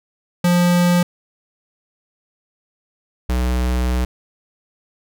square tone pair in turn, 176 / 62.05 Hz, F3 / B1, +14 / +9 cents, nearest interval octave + tritone, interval 1805 cents, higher first, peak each -13 / -17 dBFS, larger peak first, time 0.44-1.03 / 3.29-4.05 s, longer second, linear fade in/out 5 ms, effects none

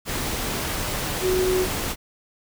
sine tone in noise, 370 Hz, F#4, in tune, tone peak -19 dBFS, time 1.21-1.67 s, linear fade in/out 50 ms, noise pink, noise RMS -27 dBFS, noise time 0.05-1.96 s, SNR +5 dB, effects none

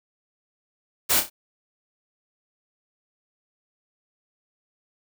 white noise with echo, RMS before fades -20 dBFS, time 1.09-1.21 s, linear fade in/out 20 ms, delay 30 ms, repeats 3, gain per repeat -8 dB, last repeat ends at 1.3 s, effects none

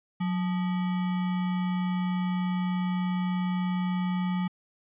sine tone with sample-and-hold, 181.7 Hz, F#3, 31 cents flat, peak -25 dBFS, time 0.2-4.48 s, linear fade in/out 10 ms, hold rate 1050 Hz, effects resampled to 8000 Hz

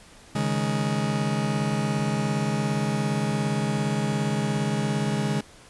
40% pulse chord, C# suspended second, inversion none, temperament just, 138.59 / 155.92 / 207.9 Hz, C#3 / D#3 / G#3, 0 / +4 / +2 cents, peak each -27 / -28 / -26 dBFS, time 0.35-5.41 s, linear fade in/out 5 ms, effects pink hiss -50 dBFS RMS until 5.69 s + resampled to 24000 Hz

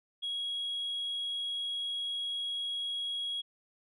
sine tone, 3312 Hz, G#7, 5 cents flat, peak -31 dBFS, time 0.22-3.42 s, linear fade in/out 20 ms, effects tanh soft clip ceiling -30 dBFS

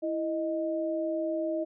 sine tone pair together, 329.7 / 622.3 Hz, E4 / D#5, 0 / 0 cents, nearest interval major seventh, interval 1100 cents, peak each -31 / -30 dBFS, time 0.02-1.65 s, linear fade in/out 20 ms, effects none

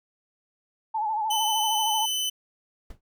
sine tone with vibrato, 865 Hz, A5, 30 cents flat, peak -24 dBFS, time 0.94-2.06 s, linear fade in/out 10 ms, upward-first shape sine, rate 13 Hz, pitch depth 65 cents each way
sawtooth tone, 3024 Hz, F#7, 37 cents sharp, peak -22 dBFS, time 1.3-2.3 s, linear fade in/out 10 ms
brown noise with exponential decay, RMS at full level -35 dBFS, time 2.9-3.01 s, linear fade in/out 5 ms, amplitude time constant 22 ms
effects none

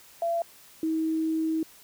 sine tone pair in turn, 677 / 319.5 Hz, E5 / D#4, +46 / +46 cents, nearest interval octave + minor second, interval 1300 cents, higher first, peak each -24 dBFS, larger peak neither, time 0.22-0.42 / 0.83-1.63 s, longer second, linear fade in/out 2 ms, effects white hiss -53 dBFS RMS until 1.83 s

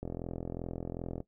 click train, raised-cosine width 2 ms, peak -24 dBFS, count 51, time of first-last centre 0.03-1.204 s, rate 42.6 Hz, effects noise-tail reverb RT60 0.1 s tail -17 dB re dry

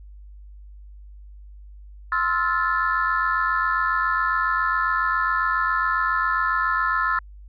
sine chord, F major seventh, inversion second, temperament just, 1047.7 / 1309.6 / 1396.9 / 1746.1 Hz, C6 / E6 / F6 / A6, +2 / -12 / 0 / -14 cents, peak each -25 / -23 / -25 / -25 dBFS, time 2.12-7.19 s, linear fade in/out 2 ms, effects tanh soft clip ceiling -10 dBFS + added 50 Hz sine -40 dBFS peak until 7.48 s

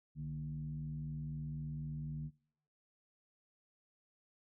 sine tone with frequency modulation, 149.9 Hz, D3, 36 cents sharp, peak -39 dBFS, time 0.15-2.31 s, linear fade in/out 50 ms, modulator 83.9 Hz, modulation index 0.61, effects noise-tail reverb RT60 0.6 s tail -22 dB re dry

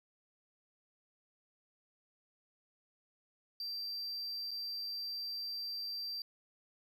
triangle tone with dropouts, 4699 Hz, D8, in tune, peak -37 dBFS, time 3.6-6.22 s, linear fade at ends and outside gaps 2 ms, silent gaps 4.509-4.513 s, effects none

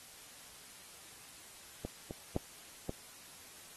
clicks, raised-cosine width 2 ms, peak -25 / -28 / -18 / -23 dBFS, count 4, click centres 1.85 / 2.109 / 2.364 / 2.894 s, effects white hiss -54 dBFS RMS until 3.76 s + AAC 32 kbps

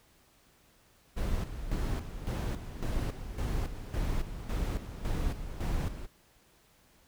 brown noise with tremolo, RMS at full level -31 dBFS, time 1.16-6.07 s, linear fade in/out 20 ms, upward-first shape square, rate 1.8 Hz, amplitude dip 65%, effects pink hiss -64 dBFS RMS until 7.07 s

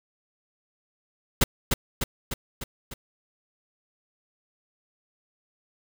pink noise with echo, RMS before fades -18 dBFS, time 1.41-1.44 s, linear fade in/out 5 ms, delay 300 ms, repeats 5, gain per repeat -4 dB, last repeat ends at 2.94 s, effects none

